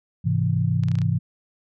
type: chord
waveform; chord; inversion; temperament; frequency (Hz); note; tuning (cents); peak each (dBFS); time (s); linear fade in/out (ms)
sine; Ab augmented; none; equal; 103.83 / 130.81 / 164.81; Ab2 / C3 / E3; 0 / 0 / 0; -23; 0.24-1.19; 20
type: clicks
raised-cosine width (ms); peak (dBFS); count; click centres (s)
0.2; -22; 6; 0.836 / 0.885 / 0.916 / 0.954 / 0.987 / 1.017
effects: none